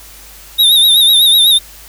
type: tone with vibrato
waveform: square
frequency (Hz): 3700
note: A#7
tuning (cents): -14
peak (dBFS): -6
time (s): 0.58-1.59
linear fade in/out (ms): 20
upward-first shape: sine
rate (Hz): 8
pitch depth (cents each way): 72
effects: added 50 Hz sine -40 dBFS peak until 1.88 s + white hiss -37 dBFS RMS until 1.88 s